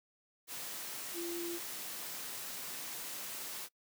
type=tone in noise; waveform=sine; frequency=342.4 Hz; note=F4; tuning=34 cents flat; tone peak=-38 dBFS; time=1.13-1.6 s; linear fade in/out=50 ms; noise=white; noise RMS=-43 dBFS; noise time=0.47-3.69 s; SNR=+2 dB; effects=noise-tail reverb RT60 0.1 s tail -22 dB re dry + high-pass 150 Hz 12 dB/octave